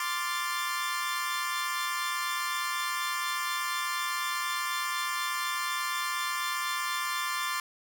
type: chord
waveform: sawtooth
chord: D minor seventh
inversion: third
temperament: equal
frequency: 1046.5 / 1174.7 / 1396.9 / 1760 Hz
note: C6 / D6 / F6 / A6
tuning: 0 / 0 / 0 / 0 cents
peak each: -30 / -31 / -35 / -32 dBFS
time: 0-7.6 s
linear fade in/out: 2 ms
effects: none